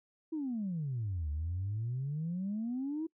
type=exponential two-way sweep; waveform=sine; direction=down then up; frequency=330.1 to 72.3 to 330.1 Hz; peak=-32 dBFS; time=0.32-3.07 s; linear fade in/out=10 ms; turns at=1.3 s; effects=noise-tail reverb RT60 0.1 s tail -23 dB re dry + tanh soft clip ceiling -29 dBFS